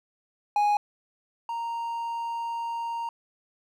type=tone pair in turn; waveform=triangle; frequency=828 / 929.4 Hz; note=G#5 / A#5; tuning=-5 / -5 cents; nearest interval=major second; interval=200 cents; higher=second; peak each=-18 / -27 dBFS; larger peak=first; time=0.56-0.77 / 1.49-3.09 s; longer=second; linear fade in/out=2 ms; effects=none